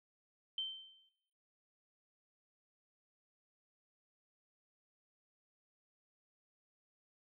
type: tone with exponential decay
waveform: sine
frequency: 3108 Hz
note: G7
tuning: 16 cents flat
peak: -34 dBFS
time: 0.58-1.09 s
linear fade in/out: 2 ms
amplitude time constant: 110 ms
effects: noise-tail reverb RT60 1.0 s tail -24 dB re dry